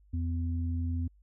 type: tone pair together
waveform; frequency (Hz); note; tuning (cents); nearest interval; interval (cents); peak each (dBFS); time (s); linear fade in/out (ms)
sine; 84 / 252.3; E2 / B3; +33 / +37; octave + perfect fifth; 1904; -29 / -37; 0.13-1.08; 10
effects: added 50 Hz sine -58 dBFS peak until 1.22 s